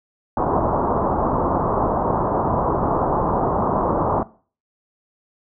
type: low-pass noise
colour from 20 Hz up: white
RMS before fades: -20 dBFS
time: 0.37-4.23 s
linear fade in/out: 2 ms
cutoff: 1100 Hz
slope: 48 dB/octave
effects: noise-tail reverb RT60 0.4 s tail -19 dB re dry